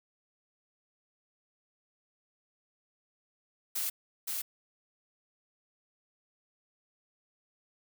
blue noise with echo, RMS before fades -33 dBFS, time 3.75-3.9 s, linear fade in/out 10 ms, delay 520 ms, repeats 1, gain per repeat -2 dB, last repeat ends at 4.42 s, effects none

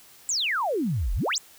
sine exponential two-way sweep, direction down then up, 7902 to 37.89 to 7902 Hz, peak -23 dBFS, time 0.29-1.38 s, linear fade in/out 0 ms, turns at 1.14 s, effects white hiss -52 dBFS RMS until 1.58 s

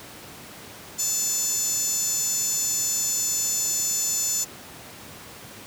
10% pulse tone with high-pass filter, 878 Hz, A5, 4 cents flat, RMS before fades -25 dBFS, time 0.98-4.45 s, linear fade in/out 20 ms, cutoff 7200 Hz, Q 7.8, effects pink hiss -42 dBFS RMS until 5.66 s + high-pass 100 Hz 12 dB/octave

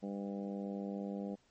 harmonic tone, 99.9 Hz, G2, 33 cents sharp, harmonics 2 / 3 / 4 / 5 / 6 / 7 / 8, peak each -39 / -46 / -49 / -46 / -51 / -54 / -55 dBFS, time 0.02-1.36 s, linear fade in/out 20 ms, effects pink hiss -71 dBFS RMS until 1.5 s + MP3 32 kbps

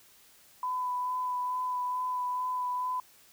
sine tone with vibrato, 1000 Hz, B5, 21 cents sharp, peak -29 dBFS, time 0.63-3 s, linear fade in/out 2 ms, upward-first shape sine, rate 2.3 Hz, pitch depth 14 cents each way, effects white hiss -59 dBFS RMS until 3.32 s

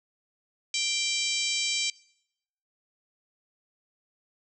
harmonic tone with a mistuned harmonic, 784 Hz, G5, in tune, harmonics 3 / 4 / 5 / 6 / 7 / 8 / 9 / 10, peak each -32 / -33 / -34 / -35 / -35 / -36 / -37 / -37 dBFS, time 0.74-1.9 s, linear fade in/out 2 ms, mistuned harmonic 9, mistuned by +19 cents, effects noise-tail reverb RT60 0.8 s tail -23 dB re dry

